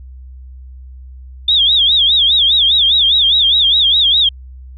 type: tone with vibrato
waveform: sine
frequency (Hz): 3500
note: A7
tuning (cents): -10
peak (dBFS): -8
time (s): 1.48-4.29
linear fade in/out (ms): 5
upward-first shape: sine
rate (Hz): 4.9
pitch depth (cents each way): 170
effects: added 64 Hz sine -31 dBFS peak until 4.77 s